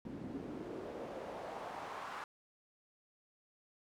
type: noise with band-pass filter sweep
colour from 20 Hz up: pink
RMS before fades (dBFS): -45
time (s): 0.05-2.24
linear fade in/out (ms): 2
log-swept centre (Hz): 230 to 1200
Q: 1.8
effects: none